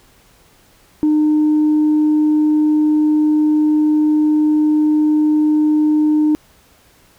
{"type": "tone", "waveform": "sine", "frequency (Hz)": 304.3, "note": "D#4", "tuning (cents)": -38, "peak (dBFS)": -9, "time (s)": [1.03, 6.35], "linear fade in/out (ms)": 0, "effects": ["tanh soft clip ceiling -8 dBFS", "pink hiss -51 dBFS RMS until 7.18 s"]}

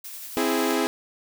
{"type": "noise with tremolo", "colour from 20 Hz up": "blue", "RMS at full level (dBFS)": -37, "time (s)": [0.04, 0.75], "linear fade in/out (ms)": 5, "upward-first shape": "sine", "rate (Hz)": 11, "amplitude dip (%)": 25}
{"type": "chord", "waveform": "sawtooth", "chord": "C augmented", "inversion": "none", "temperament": "equal", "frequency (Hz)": [261.6, 329.6, 415.3], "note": ["C4", "E4", "G#4"], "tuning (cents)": [0, 0, 0], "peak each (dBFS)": -22, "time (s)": [0.37, 0.87], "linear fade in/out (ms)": 0}
{"effects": []}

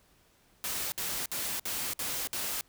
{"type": "noise bursts", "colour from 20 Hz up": "white", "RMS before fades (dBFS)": -34, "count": 6, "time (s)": [0.64, 2.61], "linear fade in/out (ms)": 0, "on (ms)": 280, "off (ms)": 58, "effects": ["pink hiss -65 dBFS RMS until 2.68 s"]}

